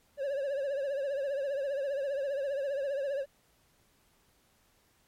triangle tone with vibrato, 555 Hz, C#5, 2 cents sharp, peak -28 dBFS, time 0.17-3.26 s, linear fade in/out 50 ms, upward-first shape triangle, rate 15 Hz, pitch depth 100 cents each way, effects pink hiss -68 dBFS RMS until 5.07 s + MP3 64 kbps

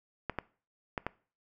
clicks, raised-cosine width 0.5 ms, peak -17 dBFS, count 4, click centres 0.297 / 0.387 / 0.978 / 1.066 s, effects noise-tail reverb RT60 0.4 s tail -21 dB re dry

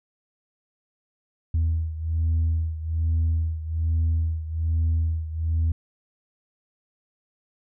sine beating tone pair, 80.8 / 82 Hz, E2 / E2, -34 / -9 cents, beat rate 1.2 Hz, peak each -21 / -25 dBFS, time 1.54-5.72 s, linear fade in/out 5 ms, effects tanh soft clip ceiling -17 dBFS

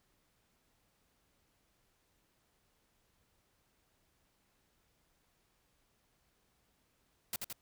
white noise with echo, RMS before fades -37 dBFS, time 7.33-7.36 s, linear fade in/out 2 ms, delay 84 ms, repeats 2, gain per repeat -3 dB, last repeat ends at 7.528 s, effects pink hiss -75 dBFS RMS until 7.61 s

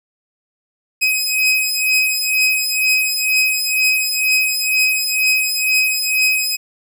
sawtooth beating tone pair, 2527 / 2529.1 Hz, D#7 / D#7, +26 / +28 cents, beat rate 2.1 Hz, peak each -14 dBFS, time 1.01-6.57 s, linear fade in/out 20 ms, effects none

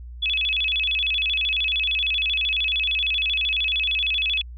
sine tone with vibrato, 2963 Hz, F#7, 2 cents sharp, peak -20 dBFS, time 0.22-4.42 s, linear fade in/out 10 ms, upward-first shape square, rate 13 Hz, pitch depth 250 cents each way, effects added 60 Hz sine -35 dBFS peak until 4.57 s

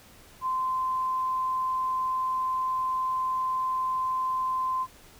sine tone, 1035 Hz, C6, 19 cents flat, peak -25 dBFS, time 0.41-4.87 s, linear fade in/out 50 ms, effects pink hiss -53 dBFS RMS until 5.19 s

